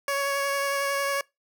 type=tone with vibrato; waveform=15% pulse; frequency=558 Hz; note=C#5; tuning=11 cents sharp; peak=-18 dBFS; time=0.08-1.21 s; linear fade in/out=2 ms; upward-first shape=triangle; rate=11 Hz; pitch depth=15 cents each way; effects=noise-tail reverb RT60 0.2 s tail -23 dB re dry